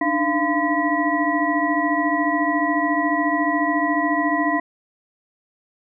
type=tone cluster; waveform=sine; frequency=291.1 / 305.2 / 687 / 1016 / 1931 Hz; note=D4 / D#4 / F5 / B5 / B6; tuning=-15 / -33 / -29 / +49 / -39 cents; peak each=-24 dBFS; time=0.01-4.6 s; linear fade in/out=5 ms; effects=none